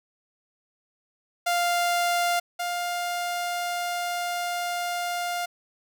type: tone pair in turn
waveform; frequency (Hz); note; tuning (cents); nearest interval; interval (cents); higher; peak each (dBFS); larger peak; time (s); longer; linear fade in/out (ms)
sawtooth; 698.5 / 703; F5 / F5; 0 / +11; unison; 11; second; -18 / -23; first; 1.46-2.4 / 2.59-5.46; second; 10
effects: none